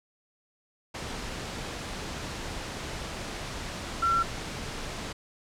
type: tone in noise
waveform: sine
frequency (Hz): 1356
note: E6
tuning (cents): +49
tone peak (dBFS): -22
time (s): 4.02-4.23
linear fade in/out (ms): 10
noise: pink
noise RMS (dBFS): -36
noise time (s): 0.94-5.13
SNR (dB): +11
effects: low-pass 7000 Hz 12 dB/octave